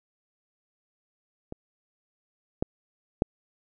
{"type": "clicks", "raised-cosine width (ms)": 2, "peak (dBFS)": [-22, -11, -7], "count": 3, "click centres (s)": [1.524, 2.625, 3.221], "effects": []}